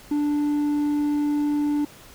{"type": "tone with hard clipping", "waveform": "sine", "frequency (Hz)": 293.7, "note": "D4", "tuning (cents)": 0, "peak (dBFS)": -21, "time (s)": [0.11, 1.85], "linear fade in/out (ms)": 5, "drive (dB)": 3, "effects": ["pink hiss -47 dBFS RMS until 2.14 s"]}